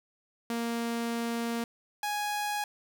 sawtooth tone pair in turn, 233.1 / 830.7 Hz, A#3 / G#5, 0 / 0 cents, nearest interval octave + minor seventh, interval 2200 cents, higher second, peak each -26 dBFS, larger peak neither, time 0.5-1.64 / 2.03-2.64 s, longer first, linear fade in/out 2 ms, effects none

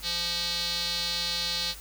square tone with band-pass filter, 172.8 Hz, F3, 18 cents flat, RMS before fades -30 dBFS, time 0.02-1.75 s, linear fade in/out 50 ms, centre 4200 Hz, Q 4.7, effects added 50 Hz sine -45 dBFS peak until 1.8 s + white hiss -46 dBFS RMS until 1.8 s

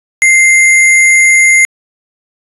sine tone with sample-and-hold, 2093 Hz, C7, in tune, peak -3 dBFS, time 0.22-1.65 s, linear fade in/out 0 ms, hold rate 8820 Hz, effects resampled to 32000 Hz

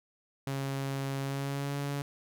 sawtooth tone with pitch glide, 136.8 to 141.71 Hz, C#3 to C#3, -23 to +39 cents, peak -28 dBFS, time 0.47-2.02 s, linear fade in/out 2 ms, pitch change +62 cents, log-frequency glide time 1.21-1.77 s, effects none

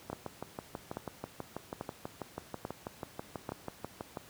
two click trains, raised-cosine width 1 ms, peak -23 / -22 dBFS, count 26 / 5, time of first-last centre 0.1-4.172 / 0.13-3.491 s, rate 6.14 / 1.19 Hz, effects pink hiss -55 dBFS RMS until 4.29 s + high-pass 80 Hz 12 dB/octave

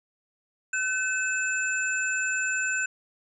sine tone cluster, 1523 / 2604 / 7210 Hz, F#6 / E7 / A8, +50 / -22 / +41 cents, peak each -26 / -32 / -33 dBFS, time 0.73-2.86 s, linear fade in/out 5 ms, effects none

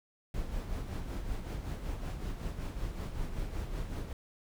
brown noise with tremolo, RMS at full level -35 dBFS, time 0.34-4.13 s, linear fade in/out 2 ms, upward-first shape sine, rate 5.3 Hz, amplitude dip 50%, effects none

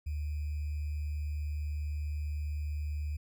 sine tone with sample-and-hold, 74.6 Hz, D2, 28 cents sharp, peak -32 dBFS, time 0.06-3.17 s, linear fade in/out 10 ms, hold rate 2450 Hz, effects none

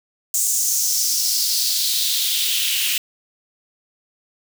white noise with high-pass filter sweep, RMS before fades -20 dBFS, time 0.34-2.98 s, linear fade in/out 2 ms, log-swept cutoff 7300 to 2700 Hz, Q 3.4, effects none

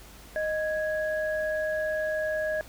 sine tone pair together, 621.8 / 1661.2 Hz, D#5 / G#6, -1 / 0 cents, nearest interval octave + perfect fourth, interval 1701 cents, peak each -27 / -32 dBFS, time 0.36-2.61 s, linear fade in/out 0 ms, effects added 50 Hz sine -50 dBFS peak until 2.68 s + pink hiss -50 dBFS RMS until 2.68 s

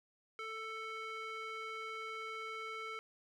square tone with band-pass filter, 442.4 Hz, A4, 9 cents sharp, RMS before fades -44 dBFS, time 0.39-2.99 s, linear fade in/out 0 ms, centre 1800 Hz, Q 2.3, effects none

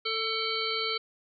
harmonic tone with a mistuned harmonic, 444.7 Hz, A4, 18 cents sharp, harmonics 1 / 3 / 5 / 7 / 9 / 10, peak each -35 / -35 / -35 / -35 / -35 / -35 dBFS, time 0.05-0.98 s, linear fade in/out 10 ms, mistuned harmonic 5, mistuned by +19 cents, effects none

